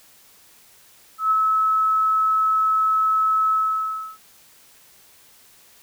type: tone with ADSR envelope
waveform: sine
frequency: 1296 Hz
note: E6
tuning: 30 cents flat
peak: -14 dBFS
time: 1.18-4.18 s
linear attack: 130 ms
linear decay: 21 ms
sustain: -2 dB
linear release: 660 ms
effects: white hiss -52 dBFS RMS until 5.82 s